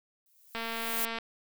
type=noise with exponential growth; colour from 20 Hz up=violet; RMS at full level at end=-29 dBFS; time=0.26-1.05 s; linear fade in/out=1 ms; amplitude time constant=170 ms
type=click train; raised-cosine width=0.3 ms; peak=-20 dBFS; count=146; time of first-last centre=0.55-1.186 s; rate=228 Hz
effects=none